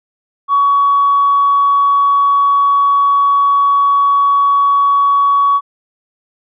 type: tone with tanh clipping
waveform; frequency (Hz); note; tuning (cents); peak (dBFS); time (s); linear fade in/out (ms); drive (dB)
triangle; 1125; C#6; +25; -8; 0.48-5.61; 50; 4
effects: resampled to 11025 Hz